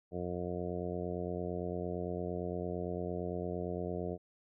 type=harmonic tone; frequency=88.8 Hz; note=F2; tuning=29 cents sharp; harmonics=1 / 2 / 3 / 4 / 5 / 6 / 7 / 8; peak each=-43 / -41 / -46 / -42 / -41 / -46 / -44 / -48 dBFS; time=0.11-4.18 s; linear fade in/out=50 ms; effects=none